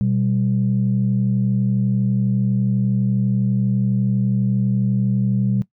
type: tone pair together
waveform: sine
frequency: 122.78 / 194.9 Hz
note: B2 / G3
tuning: -10 / -10 cents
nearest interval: minor sixth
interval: 800 cents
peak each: -18 dBFS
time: 0.01-5.62 s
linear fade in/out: 0 ms
effects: noise-tail reverb RT60 0.1 s tail -18 dB re dry + tanh soft clip ceiling -9 dBFS